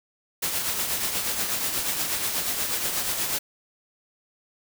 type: noise with tremolo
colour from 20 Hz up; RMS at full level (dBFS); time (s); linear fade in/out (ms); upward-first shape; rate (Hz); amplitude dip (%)
white; -25; 0.42-3.39; 10; triangle; 8.3; 50
effects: none